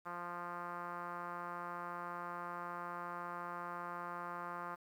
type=tone with low-pass filter; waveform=5% pulse; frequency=174.61 Hz; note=F3; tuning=in tune; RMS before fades=-44 dBFS; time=0.05-4.76 s; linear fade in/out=20 ms; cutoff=1200 Hz; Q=3; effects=11-bit